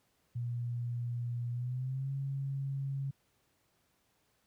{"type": "tone with pitch glide", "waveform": "sine", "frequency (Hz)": [120, 137.05], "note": ["B2", "C#3"], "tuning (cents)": [-49, -19], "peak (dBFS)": -33, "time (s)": [0.35, 3.11], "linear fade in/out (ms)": 10, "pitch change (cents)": 230, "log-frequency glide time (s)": [1.51, 2.11], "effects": ["pink hiss -74 dBFS RMS until 4.46 s", "high-pass 60 Hz 12 dB/octave"]}